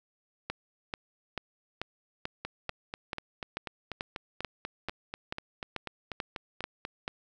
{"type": "two click trains", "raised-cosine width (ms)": 0.3, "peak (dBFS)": [-17, -20], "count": [16, 19], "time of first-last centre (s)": [[0.5, 7.079], [2.45, 6.851]], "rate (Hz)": [2.28, 4.09], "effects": []}